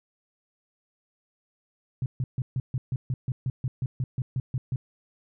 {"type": "tone bursts", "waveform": "sine", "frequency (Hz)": 127.8, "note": "C3", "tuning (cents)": -40, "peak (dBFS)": -24, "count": 16, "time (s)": [2.02, 4.76], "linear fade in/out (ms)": 2, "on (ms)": 40, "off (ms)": 140, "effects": []}